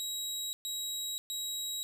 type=tone bursts; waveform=25% pulse; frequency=3843 Hz; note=B7; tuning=48 cents flat; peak=-31 dBFS; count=3; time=0-1.83 s; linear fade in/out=0 ms; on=530 ms; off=120 ms; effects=none